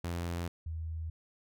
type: tone pair in turn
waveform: sawtooth / sine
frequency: 86 / 80.67 Hz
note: F2 / E2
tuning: -26 / -37 cents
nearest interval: minor second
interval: 111 cents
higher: first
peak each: -30 / -35 dBFS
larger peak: first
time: 0.04-0.48 / 0.66-1.1 s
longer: neither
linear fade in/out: 5 ms
effects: none